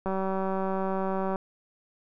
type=click train; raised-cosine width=1 ms; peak=-17 dBFS; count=249; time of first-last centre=0.06-1.358 s; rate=191 Hz; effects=none